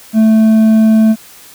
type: tone with hard clipping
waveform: triangle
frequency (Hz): 220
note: A3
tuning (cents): 0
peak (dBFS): -6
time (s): 0.13-1.16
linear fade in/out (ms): 50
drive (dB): 7
effects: white hiss -38 dBFS RMS until 1.54 s